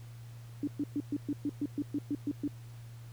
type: tone bursts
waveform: sine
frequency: 290 Hz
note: D4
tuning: 22 cents flat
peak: -29 dBFS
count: 12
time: 0.63-2.478 s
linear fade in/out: 2 ms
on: 44 ms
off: 120 ms
effects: added 117 Hz sine -45 dBFS peak until 3.12 s + pink hiss -60 dBFS RMS until 3.12 s